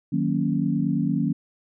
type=chord; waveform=sine; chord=D# minor seventh; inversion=none; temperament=equal; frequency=155.56 / 185 / 233.1 / 277.2 Hz; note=D#3 / F#3 / A#3 / C#4; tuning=0 / 0 / 0 / 0 cents; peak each=-26 dBFS; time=0.12-1.33 s; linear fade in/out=10 ms; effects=none